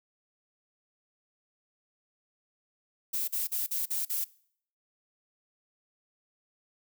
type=noise bursts; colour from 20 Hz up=violet; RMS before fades=-31 dBFS; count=6; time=3.13-4.245 s; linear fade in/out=10 ms; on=150 ms; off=43 ms; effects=noise-tail reverb RT60 0.6 s tail -22 dB re dry